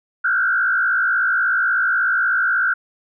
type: tone with frequency modulation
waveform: sine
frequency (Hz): 1480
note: F#6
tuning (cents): 0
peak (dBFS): -15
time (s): 0.24-2.74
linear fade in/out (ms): 10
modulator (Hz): 56.4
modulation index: 1.7
effects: none